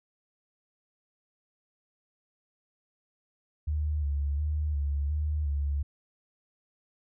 sine tone with vibrato, 73.42 Hz, D2, in tune, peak -26 dBFS, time 3.67-5.83 s, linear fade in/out 10 ms, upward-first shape square, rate 1.4 Hz, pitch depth 50 cents each way, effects none

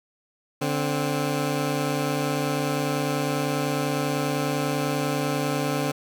15% pulse tone pair together, 145.85 / 261.6 Hz, D3 / C4, -12 / 0 cents, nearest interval minor seventh, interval 1012 cents, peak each -19 / -21 dBFS, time 0.61-5.92 s, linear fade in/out 10 ms, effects none

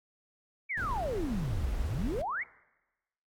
sine exponential two-way sweep, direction down then up, 2365 to 43.83 to 2365 Hz, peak -31 dBFS, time 0.69-2.44 s, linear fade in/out 20 ms, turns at 1.77 s
brown noise, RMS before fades -36 dBFS, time 0.77-2.22 s, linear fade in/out 5 ms
effects noise-tail reverb RT60 1.0 s tail -21 dB re dry + AAC 64 kbps

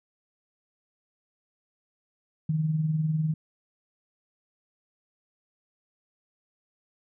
sine tone with tremolo, 156.4 Hz, D#3, 9 cents sharp, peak -21 dBFS, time 2.49-3.34 s, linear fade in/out 5 ms, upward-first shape sine, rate 20 Hz, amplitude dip 50%, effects none

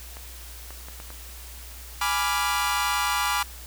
clicks, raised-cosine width 0.5 ms, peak -26 dBFS, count 5, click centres 0.169 / 0.706 / 0.885 / 1.001 / 1.104 s
sawtooth chord, G# diminished seventh, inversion none, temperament equal, 830.6 / 987.8 / 1174.7 / 1396.9 Hz, G#5 / B5 / D6 / F6, 0 / 0 / 0 / 0 cents, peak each -26 / -24 / -24 / -26 dBFS, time 2.01-3.43 s, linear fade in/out 5 ms
effects added 60 Hz sine -41 dBFS peak until 3.66 s + white hiss -44 dBFS RMS until 3.66 s

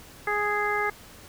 harmonic tone, 415.3 Hz, G#4, in tune, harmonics 1 / 2 / 3 / 4 / 5, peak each -30 / -30 / -30 / -30 / -30 dBFS, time 0.27-0.9 s, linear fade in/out 5 ms, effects pink hiss -48 dBFS RMS until 1.28 s

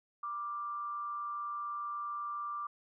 sine tone with amplitude modulation, 1178 Hz, D6, 5 cents sharp, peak -34 dBFS, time 0.23-2.67 s, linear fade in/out 5 ms, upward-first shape sine, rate 207 Hz, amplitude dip 40%, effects none

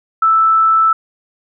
sine tone, 1318.5 Hz, E6, in tune, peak -8 dBFS, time 0.22-0.93 s, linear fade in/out 5 ms, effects none

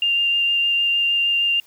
sine tone with vibrato, 2794 Hz, F7, in tune, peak -16 dBFS, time 0.02-1.6 s, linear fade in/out 2 ms, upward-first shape sine, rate 6.5 Hz, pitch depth 9 cents each way, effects white hiss -54 dBFS RMS until 1.66 s

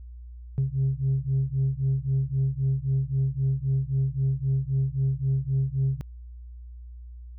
sine beating tone pair, 132.6 / 136.4 Hz, C3 / C#3, +23 / -28 cents, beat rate 3.8 Hz, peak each -24 dBFS, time 0.58-6.01 s, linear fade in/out 0 ms, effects tanh soft clip ceiling -18 dBFS + added 60 Hz sine -39 dBFS peak until 7.38 s

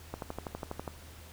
click train, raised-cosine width 1 ms, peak -22 dBFS, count 10, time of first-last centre 0.14-0.878 s, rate 12.2 Hz, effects added 79 Hz sine -50 dBFS peak until 1.32 s + pink hiss -53 dBFS RMS until 1.32 s

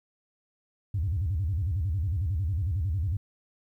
sine tone with vibrato, 87.31 Hz, F2, in tune, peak -24 dBFS, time 0.94-3.17 s, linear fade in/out 5 ms, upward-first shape square, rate 11 Hz, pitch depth 240 cents each way, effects tanh soft clip ceiling -21 dBFS + 11-bit

